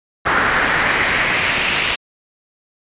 brown noise with band-pass filter sweep, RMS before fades -17 dBFS, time 0.25-1.96 s, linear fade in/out 20 ms, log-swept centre 1500 to 2800 Hz, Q 2.4, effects resampled to 8000 Hz

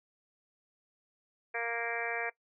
harmonic tone, 233.1 Hz, A#3, in tune, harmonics 2 / 3 / 4 / 5 / 6 / 7 / 8 / 9 / 10, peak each -39 / -40 / -45 / -47 / -48 / -39 / -41 / -43 / -40 dBFS, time 1.54-2.3 s, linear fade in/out 10 ms, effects noise-tail reverb RT60 0.1 s tail -19 dB re dry

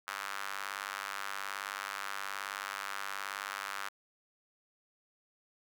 square tone with high-pass filter, 49.42 Hz, G1, 15 cents sharp, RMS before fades -40 dBFS, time 0.07-3.89 s, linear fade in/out 10 ms, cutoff 1300 Hz, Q 2.3, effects none

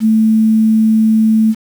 sine tone with quantisation, 220 Hz, A3, in tune, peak -7 dBFS, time 0-1.55 s, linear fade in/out 50 ms, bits 6, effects none

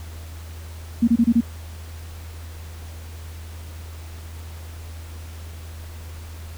sine tone bursts, 233.1 Hz, A#3, in tune, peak -12 dBFS, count 5, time 1.02-1.409 s, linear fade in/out 10 ms, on 57 ms, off 26 ms, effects added 81 Hz sine -34 dBFS peak until 6.57 s + pink hiss -45 dBFS RMS until 6.57 s

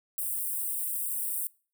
white high-pass noise, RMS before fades -32 dBFS, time 0.18-1.47 s, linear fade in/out 0 ms, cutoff 8200 Hz, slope 96 dB/octave, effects noise-tail reverb RT60 0.4 s tail -24 dB re dry

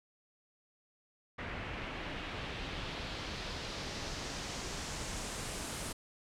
pink noise with low-pass filter sweep, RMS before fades -41 dBFS, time 1.38-5.93 s, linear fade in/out 10 ms, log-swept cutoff 2200 to 9900 Hz, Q 1.6, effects none

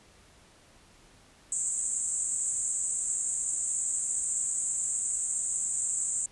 pink band-pass noise, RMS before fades -31 dBFS, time 1.52-6.26 s, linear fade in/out 2 ms, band 7200 to 8400 Hz, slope 96 dB/octave, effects pink hiss -58 dBFS RMS until 6.31 s + resampled to 24000 Hz

